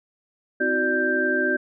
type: tone cluster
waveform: sine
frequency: 257.8 / 322.3 / 371.6 / 591 / 1572 Hz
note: C4 / E4 / F#4 / D5 / G6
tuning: -26 / -39 / +7 / +11 / +4 cents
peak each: -28 / -30 / -26 / -28 / -22 dBFS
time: 0.6-1.57 s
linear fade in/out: 10 ms
effects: none